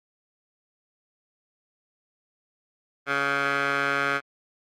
15% pulse tone with band-pass filter, 140.1 Hz, C#3, 19 cents sharp, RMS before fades -25 dBFS, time 3.06-4.21 s, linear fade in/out 50 ms, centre 1600 Hz, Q 2.2, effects Opus 24 kbps

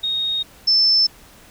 sine tone pair in turn, 3729 / 5288 Hz, A#7 / E8, 0 / +5 cents, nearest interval tritone, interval 605 cents, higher second, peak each -19 / -12 dBFS, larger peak second, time 0.03-0.43 / 0.67-1.07 s, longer neither, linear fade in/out 10 ms, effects pink hiss -47 dBFS RMS until 1.5 s

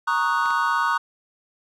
triangle chord, D# minor seventh, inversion second, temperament equal, 932.3 / 1108.7 / 1244.5 / 1480 Hz, A#5 / C#6 / D#6 / F#6, 0 / 0 / 0 / 0 cents, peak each -23 dBFS, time 0.07-0.98 s, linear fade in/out 10 ms
clicks, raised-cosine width 0.2 ms, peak -21 dBFS, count 2, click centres 0.458 / 0.506 s
effects none

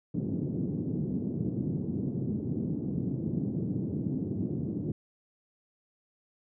pink band-pass noise, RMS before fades -32 dBFS, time 0.14-4.92 s, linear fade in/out 5 ms, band 120 to 320 Hz, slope 24 dB/octave, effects none

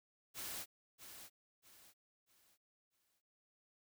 white noise with echo, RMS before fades -45 dBFS, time 0.34-0.66 s, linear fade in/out 50 ms, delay 640 ms, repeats 4, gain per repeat -9 dB, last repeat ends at 3.22 s, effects none

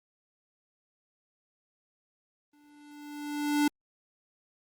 square tone with exponential growth, 293.7 Hz, D4, in tune, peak -22 dBFS, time 2.53-3.68 s, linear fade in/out 5 ms, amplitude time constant 250 ms, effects Opus 32 kbps

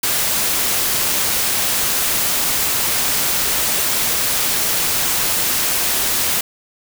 white noise, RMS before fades -18 dBFS, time 0.03-6.41 s, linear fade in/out 5 ms, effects none

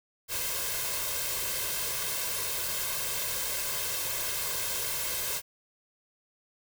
white noise with comb filter, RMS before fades -32 dBFS, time 0.28-5.42 s, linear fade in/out 50 ms, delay 1.9 ms, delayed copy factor +0.7, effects none

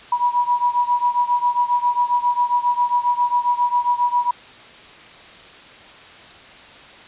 sine beating tone pair, 969 / 976.4 Hz, B5 / B5, -33 / -20 cents, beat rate 7.4 Hz, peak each -18 / -20 dBFS, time 0.12-4.31 s, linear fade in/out 5 ms, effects white hiss -42 dBFS RMS until 7.07 s + resampled to 8000 Hz

